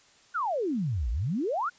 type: exponential two-way sweep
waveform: sine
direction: down then up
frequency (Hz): 1528 to 51.7 to 1528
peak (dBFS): -26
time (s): 0.34-1.7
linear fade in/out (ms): 20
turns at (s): 1.1
effects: white hiss -59 dBFS RMS until 1.78 s + resampled to 16000 Hz